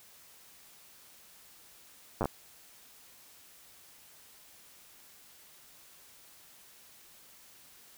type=slowing click train; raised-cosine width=1 ms; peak=-16 dBFS; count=5; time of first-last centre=2.21-2.256 s; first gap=9 ms; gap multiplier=1.17; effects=white hiss -57 dBFS RMS until 7.97 s